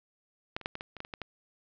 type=clicks; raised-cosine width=0.3 ms; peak=-16 / -29 / -15 / -22 / -22 / -27 / -22 / -28 / -22 / -21 dBFS; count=10; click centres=0.565 / 0.613 / 0.659 / 0.754 / 0.809 / 0.967 / 1.004 / 1.049 / 1.138 / 1.217 s; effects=low-pass 5000 Hz 12 dB/octave